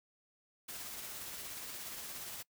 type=noise with tremolo; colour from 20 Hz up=white; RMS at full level=-44 dBFS; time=0.68-2.43 s; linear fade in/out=10 ms; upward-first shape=sine; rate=17 Hz; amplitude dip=25%; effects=noise-tail reverb RT60 0.1 s tail -23 dB re dry